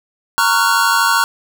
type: chord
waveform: square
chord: Gb major seventh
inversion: first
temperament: just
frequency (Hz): 925 / 1110 / 1387.5 / 1480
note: Bb5 / Db6 / F6 / Gb6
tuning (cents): -14 / +2 / -12 / 0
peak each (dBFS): -18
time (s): 0.38-1.24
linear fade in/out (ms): 0
effects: none